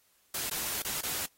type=noise with dropouts; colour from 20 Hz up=white; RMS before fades=-34 dBFS; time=0.34-1.26 s; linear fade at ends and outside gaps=5 ms; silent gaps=0.499-0.511 / 0.822-0.847 / 1.011-1.031 s; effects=white hiss -68 dBFS RMS until 1.37 s + AAC 48 kbps